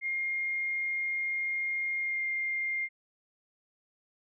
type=tone with pitch glide; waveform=sine; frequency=2127 to 2112 Hz; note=C7 to C7; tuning=+28 to +16 cents; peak=-29 dBFS; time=0.01-2.89 s; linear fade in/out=50 ms; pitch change=-12 cents; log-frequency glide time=2-2.23 s; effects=none